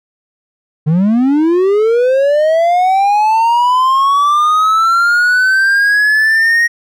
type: linear sweep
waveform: triangle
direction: up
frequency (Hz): 146.2 to 1882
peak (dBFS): -6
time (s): 0.86-6.68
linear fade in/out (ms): 20
effects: none